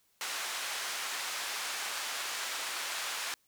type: band-pass noise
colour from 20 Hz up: pink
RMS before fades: -37 dBFS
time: 0.21-3.34 s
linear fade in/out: 0 ms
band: 1100 to 9400 Hz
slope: 12 dB/octave
effects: white hiss -71 dBFS RMS until 3.47 s